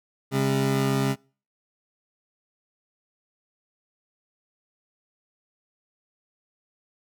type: tone pair together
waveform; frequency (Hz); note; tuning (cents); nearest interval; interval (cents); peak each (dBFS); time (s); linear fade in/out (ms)
25% pulse; 134.9 / 202.1; C#3 / G#3; -47 / -47; perfect fifth; 700; -19 / -24; 0.31-1.16; 50
effects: noise-tail reverb RT60 0.4 s tail -26 dB re dry